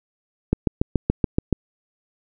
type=click train; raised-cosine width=3 ms; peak=-4 dBFS; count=8; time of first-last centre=0.53-1.527 s; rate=7.02 Hz; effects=none